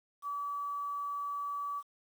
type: tone with quantisation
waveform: sine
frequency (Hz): 1147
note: D6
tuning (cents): -41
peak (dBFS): -34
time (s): 0.22-1.83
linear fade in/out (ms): 50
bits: 10
effects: none